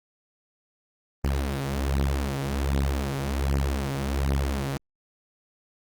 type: beating tone pair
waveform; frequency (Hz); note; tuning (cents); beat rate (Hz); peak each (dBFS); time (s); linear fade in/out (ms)
sawtooth; 68 / 69.3; C#2 / C#2; -33 / 0; 1.3; -23; 1.24-4.77; 0
effects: Opus 24 kbps